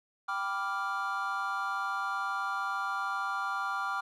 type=chord; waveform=triangle; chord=G dominant seventh; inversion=none; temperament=equal; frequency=784 / 987.8 / 1174.7 / 1396.9 Hz; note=G5 / B5 / D6 / F6; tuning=0 / 0 / 0 / 0 cents; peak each=-36 / -38 / -33 / -33 dBFS; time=0.28-4.01 s; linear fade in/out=10 ms; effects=none